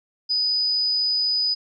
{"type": "tone", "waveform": "sine", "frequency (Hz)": 4978, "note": "D#8", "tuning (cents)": 0, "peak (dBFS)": -19, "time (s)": [0.29, 1.55], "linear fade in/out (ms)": 20, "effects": []}